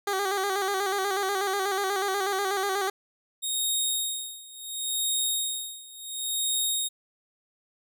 15% pulse tone with vibrato, 392 Hz, G4, in tune, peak -19 dBFS, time 0.07-2.9 s, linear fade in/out 5 ms, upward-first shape square, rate 8.2 Hz, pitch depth 54 cents each way
15% pulse tone with tremolo, 3729 Hz, A#7, in tune, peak -17 dBFS, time 3.42-6.89 s, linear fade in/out 20 ms, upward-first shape sine, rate 0.71 Hz, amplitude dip 90%
effects none

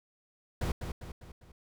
brown noise with echo, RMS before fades -31 dBFS, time 0.61-0.72 s, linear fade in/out 5 ms, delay 200 ms, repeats 4, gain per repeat -6 dB, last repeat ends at 1.52 s, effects none

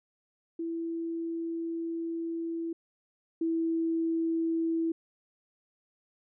sine tone pair in turn, 331.9 / 328.5 Hz, E4 / E4, +12 / -6 cents, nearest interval unison, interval 18 cents, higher first, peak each -31 / -26 dBFS, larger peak second, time 0.59-2.73 / 3.41-4.92 s, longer first, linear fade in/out 5 ms, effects none

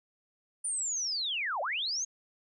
sine linear two-way sweep, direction down then up, 9340 to 532 to 6660 Hz, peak -30 dBFS, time 0.64-2.05 s, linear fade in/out 10 ms, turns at 1.61 s, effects none

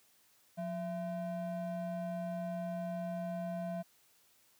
triangle ring-modulated tone, 424.6 Hz, G#4, 38 cents sharp, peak -31 dBFS, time 0.57-3.83 s, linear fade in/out 20 ms, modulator 246 Hz, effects white hiss -68 dBFS RMS until 4.59 s + high-pass 60 Hz 12 dB/octave

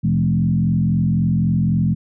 sine tone with frequency modulation, 164.81 Hz, E3, in tune, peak -14 dBFS, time 0.03-1.95 s, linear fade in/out 20 ms, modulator 43.8 Hz, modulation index 1.3, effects none

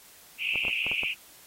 white band-pass noise, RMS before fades -29 dBFS, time 0.38-1.15 s, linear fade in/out 50 ms, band 2400 to 2800 Hz, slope 96 dB/octave
clicks, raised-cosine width 1 ms, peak -25 dBFS, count 6, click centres 0.557 / 0.651 / 0.682 / 0.866 / 0.915 / 1.034 s
effects white hiss -53 dBFS RMS until 1.46 s + AAC 48 kbps

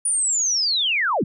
sine linear sweep, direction down, 9590 to 123.47 Hz, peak -18 dBFS, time 0.05-1.24 s, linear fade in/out 5 ms, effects none

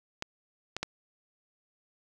clicks, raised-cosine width 0.2 ms, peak -16 / -16 / -14 dBFS, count 3, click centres 0.224 / 0.766 / 0.83 s, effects none

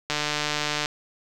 click train, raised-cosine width 0.2 ms, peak -8 dBFS, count 114, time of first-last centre 0.1-0.858 s, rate 149 Hz, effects none

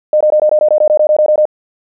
sine tone bursts, 609 Hz, D#5, 37 cents flat, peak -6 dBFS, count 14, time 0.13-1.454 s, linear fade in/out 2 ms, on 76 ms, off 20 ms, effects none

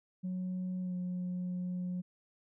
sine tone with pitch glide, 183.6 to 180.34 Hz, F#3 to F#3, -13 to -44 cents, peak -32 dBFS, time 0.23-2.02 s, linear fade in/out 20 ms, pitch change -31 cents, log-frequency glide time 0.81-0.94 s, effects tanh soft clip ceiling -32 dBFS

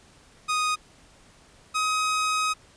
sawtooth tone pair in turn, 1244.5 / 1262.6 Hz, D#6 / D#6, 0 / +25 cents, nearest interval unison, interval 25 cents, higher second, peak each -19 dBFS, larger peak neither, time 0.48-0.76 / 1.74-2.54 s, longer second, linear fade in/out 20 ms, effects pink hiss -55 dBFS RMS until 2.76 s + resampled to 22050 Hz

